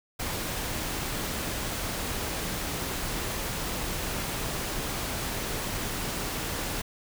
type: noise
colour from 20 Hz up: pink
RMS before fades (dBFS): -32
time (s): 0.19-6.82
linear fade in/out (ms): 10
effects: none